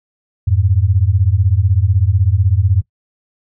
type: beating tone pair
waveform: sine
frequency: 87.4 / 103.4 Hz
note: F2 / G#2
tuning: +2 / -7 cents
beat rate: 16 Hz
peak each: -13 dBFS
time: 0.47-2.82 s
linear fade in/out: 10 ms
effects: noise-tail reverb RT60 0.1 s tail -20 dB re dry